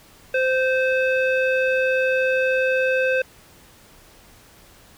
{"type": "tone with low-pass filter", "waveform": "square", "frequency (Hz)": 519, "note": "C5", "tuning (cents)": -14, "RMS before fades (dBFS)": -20, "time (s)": [0.34, 3.22], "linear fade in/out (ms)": 5, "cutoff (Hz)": 2200, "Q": 8.6, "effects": ["pink hiss -50 dBFS RMS until 4.97 s"]}